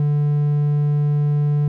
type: tone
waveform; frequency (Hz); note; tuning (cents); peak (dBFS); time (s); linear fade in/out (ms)
triangle; 146.83; D3; 0; -13; 0-1.68; 2
effects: none